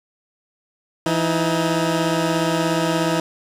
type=tone pair together; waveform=15% pulse; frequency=166.75 / 316.6 Hz; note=E3 / D#4; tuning=+20 / +30 cents; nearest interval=major seventh; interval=1110 cents; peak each=-14 / -15 dBFS; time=1.06-3.2 s; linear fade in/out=2 ms; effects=low-pass 10000 Hz 12 dB/octave + 7-bit